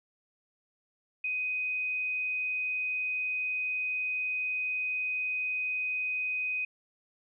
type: tone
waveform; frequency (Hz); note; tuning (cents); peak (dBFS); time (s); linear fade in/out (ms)
sine; 2504; D#7; +10; -29; 1.24-6.65; 5
effects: none